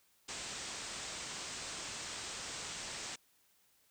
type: low-pass noise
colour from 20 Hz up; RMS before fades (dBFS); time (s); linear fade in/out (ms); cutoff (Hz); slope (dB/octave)
white; -44; 0.28-3.16; 10; 8500; 96
effects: white hiss -71 dBFS RMS until 3.9 s